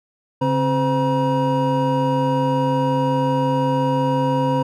triangle tone cluster, 140.1 / 265.6 / 513 / 955 Hz, C#3 / C4 / C5 / A#5, +19 / +26 / -34 / +42 cents, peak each -20 dBFS, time 0.41-4.63 s, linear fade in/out 10 ms, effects none

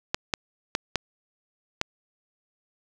clicks, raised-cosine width 0.2 ms, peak -6 dBFS, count 5, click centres 0.145 / 0.338 / 0.751 / 0.957 / 1.814 s, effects none

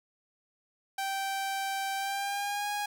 sawtooth tone with pitch glide, 780 to 824 Hz, G5 to G#5, -9 to -14 cents, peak -27 dBFS, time 0.98-2.86 s, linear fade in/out 5 ms, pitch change +95 cents, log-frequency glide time 1.96-2.68 s, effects none

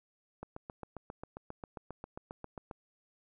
click train, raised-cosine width 1 ms, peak -28 dBFS, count 18, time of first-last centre 0.43-2.712 s, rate 7.45 Hz, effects none

